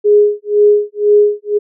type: tone with tremolo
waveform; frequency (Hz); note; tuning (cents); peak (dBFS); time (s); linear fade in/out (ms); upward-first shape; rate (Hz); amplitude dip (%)
sine; 415.3; G#4; 0; -4; 0.04-1.59; 20; sine; 2; 100
effects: none